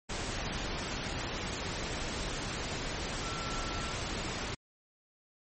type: tone in noise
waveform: sine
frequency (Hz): 1344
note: E6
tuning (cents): +33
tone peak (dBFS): -42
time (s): 3.23-3.93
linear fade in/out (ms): 10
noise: pink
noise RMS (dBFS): -36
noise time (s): 0.09-4.55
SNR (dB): -9
effects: MP3 32 kbps